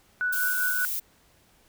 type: tone with tremolo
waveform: sine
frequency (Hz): 1480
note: F#6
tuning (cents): 0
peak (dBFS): -23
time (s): 0.21-0.85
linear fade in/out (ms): 0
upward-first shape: sine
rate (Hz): 5.1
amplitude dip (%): 35
type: noise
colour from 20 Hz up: violet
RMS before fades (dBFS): -30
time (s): 0.32-1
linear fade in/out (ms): 10
effects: pink hiss -61 dBFS RMS until 1.68 s